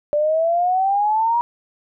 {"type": "exponential sweep", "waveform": "sine", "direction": "up", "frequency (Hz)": [585, 960], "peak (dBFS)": -15, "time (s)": [0.13, 1.41], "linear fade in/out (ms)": 0, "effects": []}